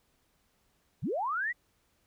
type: linear sweep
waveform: sine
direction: up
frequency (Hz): 82.41 to 2008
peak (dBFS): -29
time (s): 1.02-1.53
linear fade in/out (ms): 20
effects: pink hiss -72 dBFS RMS until 2.06 s